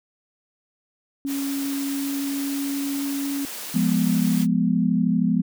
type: tone with pitch glide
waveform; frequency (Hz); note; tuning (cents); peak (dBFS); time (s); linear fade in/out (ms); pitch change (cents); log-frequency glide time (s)
sine; 277.2 to 279.5; C#4 to C#4; 0 to +14; -24; 1.25-3.45; 0; +14; 1.45-2.8
type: high-pass noise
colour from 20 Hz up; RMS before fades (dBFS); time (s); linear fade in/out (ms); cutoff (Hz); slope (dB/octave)
white; -34; 1.26-4.47; 50; 180; 24
type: chord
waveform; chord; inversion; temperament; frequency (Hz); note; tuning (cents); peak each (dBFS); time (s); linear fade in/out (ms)
sine; F diminished; none; equal; 174.61 / 207.7 / 246.9; F3 / Ab3 / Cb4; 0 / 0 / 0; -22; 3.74-5.42; 10
effects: none